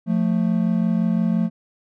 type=tone pair together; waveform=triangle; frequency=176.28 / 222.1 Hz; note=F3 / A3; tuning=+16 / +16 cents; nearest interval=major third; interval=400 cents; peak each=-18 dBFS; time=0.06-1.5 s; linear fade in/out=50 ms; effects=none